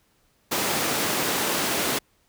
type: high-pass noise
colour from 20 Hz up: pink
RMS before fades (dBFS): -25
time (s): 0.51-1.99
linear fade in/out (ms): 10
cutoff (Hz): 230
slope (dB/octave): 12
effects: pink hiss -65 dBFS RMS until 2.28 s